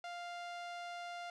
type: tone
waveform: sawtooth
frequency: 698.5 Hz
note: F5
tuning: in tune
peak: -39 dBFS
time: 0.04-1.3 s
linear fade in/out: 2 ms
effects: low-pass 5000 Hz 12 dB/octave